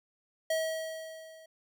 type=tone with level ramp; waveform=square; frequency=641 Hz; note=E5; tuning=49 cents flat; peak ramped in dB=-27 to -52 dBFS; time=0.5-1.46 s; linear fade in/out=5 ms; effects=none